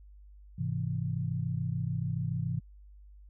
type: chord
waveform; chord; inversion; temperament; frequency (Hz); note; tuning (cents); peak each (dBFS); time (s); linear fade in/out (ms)
sine; Ab augmented; none; equal; 103.83 / 130.81 / 164.81; Ab2 / C3 / E3; 0 / 0 / 0; -35 / -33 / -34; 0.58-2.6; 10
effects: added 50 Hz sine -50 dBFS peak until 3.29 s